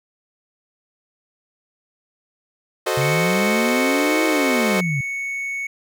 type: chord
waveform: sawtooth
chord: F# diminished seventh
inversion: none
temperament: equal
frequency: 370 / 440 / 523.3 / 622.3 Hz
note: F#4 / A4 / C5 / Eb5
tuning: 0 / 0 / 0 / 0 cents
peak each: -21 dBFS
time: 2.86-4.81 s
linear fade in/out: 10 ms
type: linear two-way sweep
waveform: sine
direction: up then down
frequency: 130.6 to 324.8 to 130.6 Hz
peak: -20 dBFS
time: 2.97-5.01 s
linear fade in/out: 5 ms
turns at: 4.25 s
type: tone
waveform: triangle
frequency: 2217 Hz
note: C#7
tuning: in tune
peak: -22 dBFS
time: 3.01-5.67 s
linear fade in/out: 5 ms
effects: none